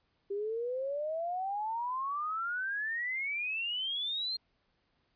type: exponential sweep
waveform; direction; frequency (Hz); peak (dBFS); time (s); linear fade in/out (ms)
sine; up; 392.5 to 4235; -32; 0.3-4.37; 10
effects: pink hiss -75 dBFS RMS until 5.15 s + resampled to 11025 Hz